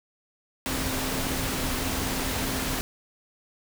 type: tone in noise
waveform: sine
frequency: 261.7 Hz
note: C4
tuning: in tune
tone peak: -35 dBFS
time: 0.66-2.81 s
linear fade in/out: 0 ms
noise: pink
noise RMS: -29 dBFS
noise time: 0.66-2.81 s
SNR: -9 dB
effects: none